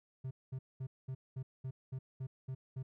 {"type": "tone bursts", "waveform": "triangle", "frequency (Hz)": 130.81, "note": "C3", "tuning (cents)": 0, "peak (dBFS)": -36, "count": 10, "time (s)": [0.24, 2.83], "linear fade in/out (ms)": 10, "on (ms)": 70, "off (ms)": 210, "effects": []}